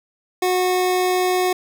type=tone; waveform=25% pulse; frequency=365.8 Hz; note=F#4; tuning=20 cents flat; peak=-13 dBFS; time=0.42-1.53 s; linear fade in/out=5 ms; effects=none